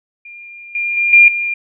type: tone with level steps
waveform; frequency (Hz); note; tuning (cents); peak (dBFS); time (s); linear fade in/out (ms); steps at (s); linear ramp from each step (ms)
sine; 2402; D7; +38; -32 / -16 / -12 / -3 / -16; 0.25-1.54; 5; 0.75 / 0.97 / 1.13 / 1.28; 2
effects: none